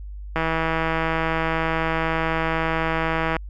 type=click train; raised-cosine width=0.5 ms; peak=-8 dBFS; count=488; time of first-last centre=0.36-3.366 s; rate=162 Hz; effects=added 50 Hz sine -32 dBFS peak until 3.49 s